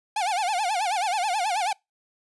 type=tone with vibrato; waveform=45% pulse; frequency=784 Hz; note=G5; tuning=in tune; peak=-23 dBFS; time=0.16-1.73 s; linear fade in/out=5 ms; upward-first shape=sine; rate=9.3 Hz; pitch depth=200 cents each way; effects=noise-tail reverb RT60 0.2 s tail -26 dB re dry + resampled to 24000 Hz